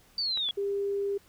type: linear sweep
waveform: sine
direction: down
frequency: 4670 to 3300 Hz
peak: -27 dBFS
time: 0.18-0.51 s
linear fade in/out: 2 ms
type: clicks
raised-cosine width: 0.3 ms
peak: -26 dBFS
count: 2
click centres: 0.374 / 0.489 s
type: tone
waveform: sine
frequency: 400 Hz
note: G4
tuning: 35 cents sharp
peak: -27 dBFS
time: 0.57-1.18 s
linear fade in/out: 10 ms
effects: pink hiss -60 dBFS RMS until 1.28 s